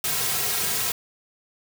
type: noise with comb filter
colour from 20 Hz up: white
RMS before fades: -25 dBFS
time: 0.04-0.92 s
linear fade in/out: 2 ms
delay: 3.4 ms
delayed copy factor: -0.95
effects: none